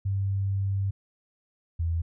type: tone pair in turn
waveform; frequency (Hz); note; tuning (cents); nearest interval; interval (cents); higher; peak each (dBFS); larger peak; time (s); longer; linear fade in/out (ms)
sine; 98 / 83.27; G2 / E2; 0 / +18; minor third; 282; first; -24; neither; 0.05-0.91 / 1.79-2.02; first; 10
effects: none